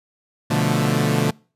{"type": "chord", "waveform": "sawtooth", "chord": "B half-diminished seventh", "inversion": "none", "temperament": "equal", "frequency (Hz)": [123.47, 146.83, 174.61, 220], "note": ["B2", "D3", "F3", "A3"], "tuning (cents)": [0, 0, 0, 0], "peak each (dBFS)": [-19, -17, -21, -19], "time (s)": [0.5, 1.31], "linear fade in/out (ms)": 10, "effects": ["noise-tail reverb RT60 0.4 s tail -26 dB re dry", "resampled to 32000 Hz"]}